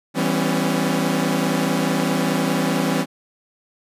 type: chord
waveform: sawtooth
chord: C# half-diminished seventh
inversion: first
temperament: equal with one note detuned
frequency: 164.81 / 196 / 252.4 / 277.2 Hz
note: E3 / G3 / B3 / C#4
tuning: 0 / 0 / +38 / 0 cents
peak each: -20 dBFS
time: 0.14-3.06 s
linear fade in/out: 50 ms
effects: resampled to 32000 Hz